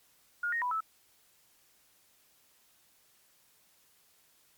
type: tone with pitch steps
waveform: sine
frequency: 1426 / 1863 / 988 / 1309 Hz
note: F6 / A#6 / B5 / E6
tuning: +36 / -2 / 0 / -13 cents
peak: -29 dBFS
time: 0.43-0.806 s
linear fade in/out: 5 ms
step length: 94 ms
effects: white hiss -66 dBFS RMS until 4.57 s + MP3 96 kbps